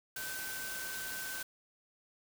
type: tone in noise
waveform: sine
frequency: 1533 Hz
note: G6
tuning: 39 cents flat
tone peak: -42 dBFS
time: 0.16-1.43 s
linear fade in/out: 5 ms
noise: white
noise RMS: -42 dBFS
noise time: 0.16-1.43 s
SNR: -3 dB
effects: none